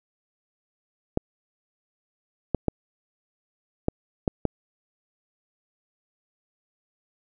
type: clicks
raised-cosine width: 2 ms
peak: -8 dBFS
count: 6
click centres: 1.174 / 2.547 / 2.683 / 3.884 / 4.278 / 4.453 s
effects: none